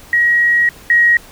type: tone pair in turn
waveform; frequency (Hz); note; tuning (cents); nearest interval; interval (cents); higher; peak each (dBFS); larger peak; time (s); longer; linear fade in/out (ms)
sine; 1900 / 1892.9; A#6 / A#6; +33 / +26; unison; 7; first; -9 / -7; second; 0.13-0.69 / 0.9-1.17; first; 2
effects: pink hiss -40 dBFS RMS until 1.31 s